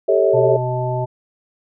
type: chord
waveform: sine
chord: A dominant seventh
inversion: third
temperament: equal with one note detuned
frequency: 392 / 440 / 554.4 / 644.6 Hz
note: G4 / A4 / C#5 / E5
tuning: 0 / 0 / 0 / -39 cents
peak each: -17 / -18 / -18 / -17 dBFS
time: 0.08-0.57 s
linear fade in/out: 10 ms
type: harmonic tone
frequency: 125.7 Hz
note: B2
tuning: 31 cents sharp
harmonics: 1 / 3 / 5 / 7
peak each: -21 / -27 / -24 / -26 dBFS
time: 0.33-1.06 s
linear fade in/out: 20 ms
effects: none